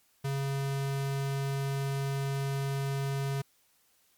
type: tone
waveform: square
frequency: 137.7 Hz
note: C#3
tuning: 11 cents flat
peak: -30 dBFS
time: 0.24-3.42 s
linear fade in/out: 10 ms
effects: white hiss -68 dBFS RMS until 4.17 s + MP3 96 kbps